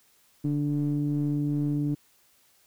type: ring-modulated tone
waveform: triangle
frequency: 73.42 Hz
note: D2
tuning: in tune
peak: -19 dBFS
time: 0.44-1.95 s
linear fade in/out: 10 ms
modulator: 219 Hz
effects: white hiss -63 dBFS RMS until 2.66 s